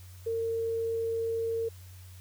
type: tone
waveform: sine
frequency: 455.7 Hz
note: A#4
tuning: 39 cents flat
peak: -28 dBFS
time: 0.26-1.69 s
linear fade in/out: 10 ms
effects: added 91 Hz sine -46 dBFS peak until 2.2 s + white hiss -57 dBFS RMS until 2.2 s